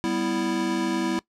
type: chord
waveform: square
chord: E minor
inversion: first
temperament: equal with one note detuned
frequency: 196 / 247.9 / 329.6 Hz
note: G3 / B3 / E4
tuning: 0 / +7 / 0 cents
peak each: -31 / -30 / -26 dBFS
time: 0.04-1.19 s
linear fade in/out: 0 ms
effects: noise-tail reverb RT60 0.1 s tail -20 dB re dry + low-pass 8000 Hz 12 dB/octave